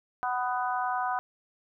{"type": "harmonic tone", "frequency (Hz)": 248.8, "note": "B3", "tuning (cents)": 13, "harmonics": [3, 4, 5, 6], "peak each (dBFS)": [-30, -32, -34, -36], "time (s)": [0.23, 1.19], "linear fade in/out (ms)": 0, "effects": []}